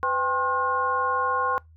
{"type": "tone cluster", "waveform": "sine", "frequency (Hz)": [503, 795, 1070, 1437], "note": ["B4", "G5", "C6", "F6"], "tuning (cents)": [32, 24, 38, 49], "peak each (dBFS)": [-30, -31, -23, -29], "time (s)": [0.03, 1.58], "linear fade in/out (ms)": 0, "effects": ["noise-tail reverb RT60 0.2 s tail -25 dB re dry", "added 80 Hz sine -49 dBFS peak until 1.76 s"]}